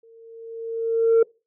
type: tone with exponential growth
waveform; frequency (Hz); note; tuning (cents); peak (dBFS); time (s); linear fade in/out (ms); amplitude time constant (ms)
sine; 455.8; A#4; -39; -9; 0.03-1.23; 5; 260
effects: noise-tail reverb RT60 0.3 s tail -26 dB re dry + tanh soft clip ceiling -11 dBFS